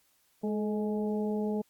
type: harmonic tone with a mistuned harmonic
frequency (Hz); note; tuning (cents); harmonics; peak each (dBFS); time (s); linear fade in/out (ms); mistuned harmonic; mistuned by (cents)
209.5; G#3; +15; 1 / 2 / 3 / 4; -30 / -33 / -41 / -43; 0.43-1.62; 10; 2; +37
effects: white hiss -69 dBFS RMS until 1.69 s + Opus 48 kbps